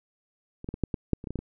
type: clicks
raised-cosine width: 3 ms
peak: -26 / -19 / -20 / -12 / -15 / -9 / -26 / -22 / -21 / -17 / -22 dBFS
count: 11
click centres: 0.644 / 0.689 / 0.741 / 0.837 / 0.942 / 1.133 / 1.241 / 1.272 / 1.306 / 1.357 / 1.39 s
effects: none